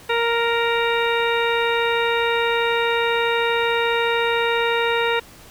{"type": "harmonic tone", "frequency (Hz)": 466.2, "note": "A#4", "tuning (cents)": 0, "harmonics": [1, 2, 3, 4, 5, 6, 8], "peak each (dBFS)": [-21, -24, -26, -27, -28, -29, -30], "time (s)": [0.09, 5.2], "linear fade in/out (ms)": 10, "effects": ["pink hiss -45 dBFS RMS until 5.5 s"]}